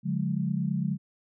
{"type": "tone cluster", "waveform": "sine", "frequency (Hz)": [145.5, 180.6, 209.7], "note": ["D3", "F#3", "G#3"], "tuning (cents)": [-16, -42, 17], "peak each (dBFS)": [-30, -29, -31], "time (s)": [0.03, 0.98], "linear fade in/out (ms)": 50, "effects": []}